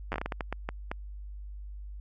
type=slowing click train; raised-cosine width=0.5 ms; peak=-17 dBFS; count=12; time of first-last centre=0.12-0.915 s; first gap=9 ms; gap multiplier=1.38; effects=added 50 Hz sine -39 dBFS peak until 2 s